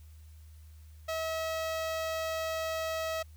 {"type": "tone with notch filter", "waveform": "sawtooth", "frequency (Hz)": 644, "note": "E5", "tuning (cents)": -41, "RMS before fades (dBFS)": -34, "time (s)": [1.08, 3.23], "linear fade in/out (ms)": 10, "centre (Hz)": 10000, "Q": 1.6, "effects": ["added 77 Hz sine -49 dBFS peak until 3.36 s", "white hiss -66 dBFS RMS until 3.36 s"]}